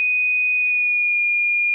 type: tone with pitch glide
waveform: sine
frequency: 2489 to 2420 Hz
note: D#7 to D#7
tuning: 0 to -49 cents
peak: -16 dBFS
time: 0-1.74 s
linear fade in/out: 0 ms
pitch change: -49 cents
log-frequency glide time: 0.55-1.2 s
effects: none